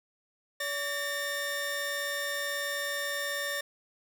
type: tone pair together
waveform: sawtooth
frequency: 571.8 / 1814 Hz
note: D5 / A#6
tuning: -46 / -48 cents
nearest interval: octave + minor sixth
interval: 1998 cents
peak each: -32 / -29 dBFS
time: 0.6-3.61 s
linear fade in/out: 5 ms
effects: none